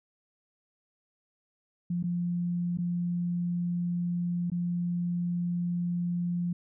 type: tone with dropouts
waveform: sine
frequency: 174.61 Hz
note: F3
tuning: in tune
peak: -27 dBFS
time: 1.9-6.53 s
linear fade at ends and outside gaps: 5 ms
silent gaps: 2.028-2.038 / 2.774-2.785 / 4.501-4.517 s
effects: none